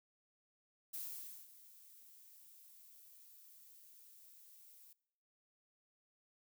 violet noise with ADSR envelope, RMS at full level -44 dBFS, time 0.93-4.93 s, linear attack 12 ms, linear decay 530 ms, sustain -17 dB, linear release 3 ms, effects noise-tail reverb RT60 0.8 s tail -23 dB re dry

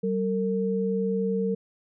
sine tone pair together, 191.9 / 455.1 Hz, G3 / A#4, -37 / -42 cents, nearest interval octave + minor third, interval 1495 cents, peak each -26 dBFS, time 0.03-1.55 s, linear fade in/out 10 ms, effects none

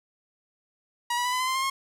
sawtooth tone with pitch steps, 959 / 975.2 / 991.7 / 1008.4 / 1025.5 / 1042.8 / 1060.4 / 1078.3 Hz, A#5 / B5 / B5 / B5 / C6 / C6 / C6 / C#6, +49 / -22 / +7 / +36 / -35 / -6 / +23 / -48 cents, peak -21 dBFS, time 1.1-1.7 s, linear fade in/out 5 ms, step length 75 ms, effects low-pass 12000 Hz 12 dB/octave + 9-bit

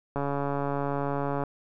click train, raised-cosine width 1 ms, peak -16 dBFS, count 181, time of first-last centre 0.16-1.437 s, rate 141 Hz, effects none

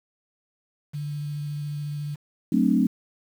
sine tone with vibrato, 146.83 Hz, D3, in tune, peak -28 dBFS, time 0.93-2.16 s, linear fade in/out 20 ms, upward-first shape square, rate 14 Hz, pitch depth 10 cents each way
sine chord, D dominant seventh, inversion first, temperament equal with one note detuned, 185 / 220 / 261.6 / 297.9 Hz, F#3 / A3 / C4 / D4, 0 / 0 / 0 / +25 cents, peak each -24 / -22 / -22 / -25 dBFS, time 2.52-2.87 s, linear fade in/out 5 ms
effects 8-bit

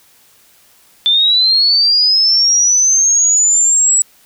sine linear sweep, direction up, 3520 to 7840 Hz, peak -8 dBFS, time 1.06-4.02 s, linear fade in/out 0 ms, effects white hiss -49 dBFS RMS until 4.25 s

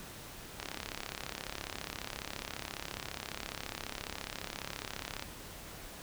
click train, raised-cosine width 0.2 ms, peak -20 dBFS, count 161, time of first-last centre 0.6-5.224 s, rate 34.6 Hz, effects pink hiss -48 dBFS RMS until 6.02 s

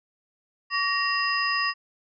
sine tone cluster, 1132 / 1870 / 2748 / 4987 Hz, C#6 / A#6 / F7 / D#8, +36 / +5 / -29 / +3 cents, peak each -27 / -27 / -30 / -29 dBFS, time 0.7-1.74 s, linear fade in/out 50 ms, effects none

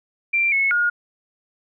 sine tone with pitch steps, 2362 / 2192 / 1431 Hz, D7 / C#7 / F6, +9 / -20 / +42 cents, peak -16 dBFS, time 0.33-0.9 s, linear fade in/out 10 ms, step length 190 ms, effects none

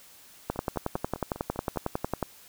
two click trains, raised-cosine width 1 ms, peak -24 / -13 dBFS, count 7 / 20, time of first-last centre 0.56-1.76 / 0.5-2.227 s, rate 5 / 11 Hz, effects white hiss -53 dBFS RMS until 2.48 s

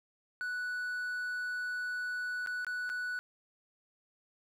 triangle tone with dropouts, 1480 Hz, F#6, in tune, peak -32 dBFS, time 0.41-3.19 s, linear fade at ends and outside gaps 0 ms, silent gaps 2.462-2.472 / 2.647-2.667 / 2.893-2.899 s, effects none

